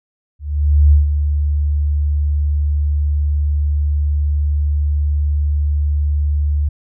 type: tone with ADSR envelope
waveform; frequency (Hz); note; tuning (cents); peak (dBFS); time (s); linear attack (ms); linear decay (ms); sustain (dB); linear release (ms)
sine; 73.42; D2; 0; -5; 0.39-6.69; 530; 140; -8; 8
effects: none